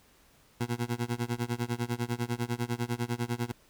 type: tone with tremolo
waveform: 20% pulse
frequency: 119.6 Hz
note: A#2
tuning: 45 cents sharp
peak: -22 dBFS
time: 0.6-3.52 s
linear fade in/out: 10 ms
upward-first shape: sine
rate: 10 Hz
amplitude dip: 95%
effects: pink hiss -62 dBFS RMS until 3.69 s